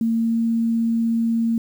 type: tone with pitch glide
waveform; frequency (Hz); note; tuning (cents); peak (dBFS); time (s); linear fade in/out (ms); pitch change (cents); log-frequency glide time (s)
sine; 227.5 to 229.1; A#3 to A#3; -42 to -30; -17; 0.01-1.58; 2; +12; 0.13-0.38
effects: 8-bit